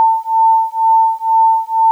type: beating tone pair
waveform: sine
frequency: 895 / 897.1 Hz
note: A5 / A5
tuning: +29 / +33 cents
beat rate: 2.1 Hz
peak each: -12 dBFS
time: 0-1.91 s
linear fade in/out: 0 ms
effects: 8-bit